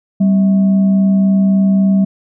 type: tone with frequency modulation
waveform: sine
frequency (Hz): 194.7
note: G3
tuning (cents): -12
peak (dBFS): -8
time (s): 0.2-2.05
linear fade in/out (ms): 10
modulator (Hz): 453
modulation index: 0.24
effects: none